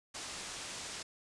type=low-pass noise; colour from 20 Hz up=white; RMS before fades=-44 dBFS; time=0.14-1.03 s; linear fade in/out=10 ms; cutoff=8200 Hz; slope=24 dB/octave; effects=resampled to 24000 Hz